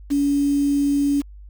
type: tone with quantisation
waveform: sine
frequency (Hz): 283.8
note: C#4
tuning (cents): +41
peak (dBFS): -16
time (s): 0.1-1.22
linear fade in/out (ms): 20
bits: 6
effects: added 50 Hz sine -38 dBFS peak until 1.49 s

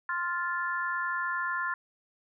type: chord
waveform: sine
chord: F major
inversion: second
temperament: just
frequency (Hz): 1047.7 / 1396.9 / 1746.1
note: C6 / F6 / A6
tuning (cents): +2 / 0 / -14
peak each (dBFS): -33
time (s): 0.09-1.74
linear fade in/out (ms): 2
effects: none

